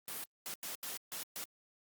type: noise bursts at uneven times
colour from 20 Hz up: white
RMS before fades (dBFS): -42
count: 6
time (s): 0.08-0.24 / 0.46-0.54 / 0.63-0.75 / 0.83-0.97 / 1.12-1.23 / 1.36-1.44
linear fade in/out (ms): 0
effects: high-pass 150 Hz 12 dB/octave + Opus 32 kbps